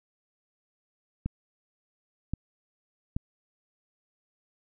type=clicks; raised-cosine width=5 ms; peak=-17 dBFS; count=3; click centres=1.26 / 2.336 / 3.165 s; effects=none